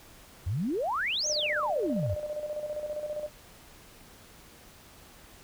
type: exponential two-way sweep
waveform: sine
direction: up then down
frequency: 79.2 to 6645 to 79.2 Hz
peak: -27 dBFS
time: 0.46-2.15 s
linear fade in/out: 10 ms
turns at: 1.28 s
type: tone with tremolo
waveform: sine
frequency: 600 Hz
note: D5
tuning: 37 cents sharp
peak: -30 dBFS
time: 1.23-3.3 s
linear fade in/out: 50 ms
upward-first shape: square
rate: 15 Hz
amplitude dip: 55%
effects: pink hiss -53 dBFS RMS until 5.43 s